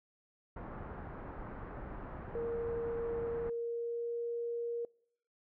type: low-pass noise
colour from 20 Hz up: pink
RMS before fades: -45 dBFS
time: 0.56-3.5 s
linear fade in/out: 5 ms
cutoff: 1500 Hz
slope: 24 dB/octave
type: tone with pitch glide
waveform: sine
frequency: 466.2 to 470.5 Hz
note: A#4 to A#4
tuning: 0 to +16 cents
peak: -34 dBFS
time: 2.35-4.85 s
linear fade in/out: 2 ms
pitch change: +16 cents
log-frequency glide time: 3.33-4.13 s
effects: noise-tail reverb RT60 0.7 s tail -26 dB re dry